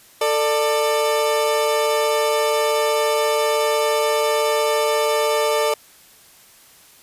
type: tone pair together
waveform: 30% pulse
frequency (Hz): 444.7 / 594.5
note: A4 / D5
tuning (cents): +18 / +21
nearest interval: perfect fourth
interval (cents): 503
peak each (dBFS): -17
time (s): 0.21-5.74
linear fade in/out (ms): 5
effects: white hiss -49 dBFS RMS until 7.02 s + resampled to 32000 Hz